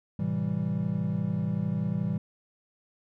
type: chord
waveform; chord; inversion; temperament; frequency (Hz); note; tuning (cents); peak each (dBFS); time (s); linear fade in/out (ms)
triangle; A minor seventh; none; equal; 110 / 130.81 / 164.81 / 196; A2 / C3 / E3 / G3; 0 / 0 / 0 / 0; -32 / -33 / -28 / -29; 0.19-2.18; 5
effects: none